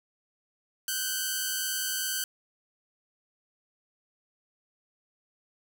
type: tone pair together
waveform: 5% pulse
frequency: 1480 / 1562.5 Hz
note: F#6 / G6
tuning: 0 / -6 cents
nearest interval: minor second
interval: 94 cents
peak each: -21 / -20 dBFS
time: 0.88-2.24 s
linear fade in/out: 2 ms
effects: none